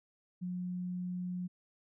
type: tone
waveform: sine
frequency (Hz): 180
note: F#3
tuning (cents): -47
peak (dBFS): -35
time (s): 0.41-1.48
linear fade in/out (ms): 20
effects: none